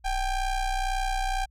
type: ring-modulated tone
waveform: square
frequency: 400 Hz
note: G4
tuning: 35 cents sharp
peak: -23 dBFS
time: 0.04-1.46 s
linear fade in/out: 20 ms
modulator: 369 Hz
effects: added 60 Hz sine -58 dBFS peak until 1.5 s + low-pass 10000 Hz 12 dB/octave